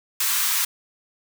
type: high-pass noise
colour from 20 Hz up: white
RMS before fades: -22 dBFS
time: 0.2-0.65 s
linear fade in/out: 5 ms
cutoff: 950 Hz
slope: 48 dB/octave
effects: none